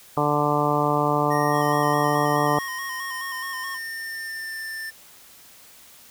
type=harmonic tone; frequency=147.4 Hz; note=D3; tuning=7 cents sharp; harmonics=1 / 2 / 3 / 4 / 5 / 6 / 7 / 8; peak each=-27 / -27 / -27 / -27 / -27 / -27 / -27 / -27 dBFS; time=0.17-2.59 s; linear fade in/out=2 ms
type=tone with pitch glide; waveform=square; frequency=1864.7 to 1782.6 Hz; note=A#6 to A6; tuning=0 to +22 cents; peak=-31 dBFS; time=1.3-4.91 s; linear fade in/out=20 ms; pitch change=-78 cents; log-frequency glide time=2.85-4.62 s
type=tone with vibrato; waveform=square; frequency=1058 Hz; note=C6; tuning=19 cents sharp; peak=-34 dBFS; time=1.51-3.79 s; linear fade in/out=50 ms; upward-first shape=square; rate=4.7 Hz; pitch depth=52 cents each way
effects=white hiss -49 dBFS RMS until 6.1 s